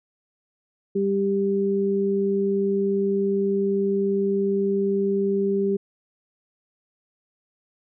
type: tone pair together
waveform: sine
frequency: 197.4 / 394.8 Hz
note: G3 / G4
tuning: +12 / +12 cents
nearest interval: octave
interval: 1200 cents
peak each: -24 / -21 dBFS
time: 0.95-5.77 s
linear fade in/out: 10 ms
effects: none